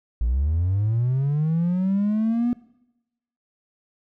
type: linear sweep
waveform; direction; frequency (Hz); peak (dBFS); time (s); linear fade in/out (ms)
triangle; up; 53.5 to 245.2; -16; 0.21-2.53; 0
effects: noise-tail reverb RT60 0.9 s tail -22 dB re dry + tanh soft clip ceiling -14 dBFS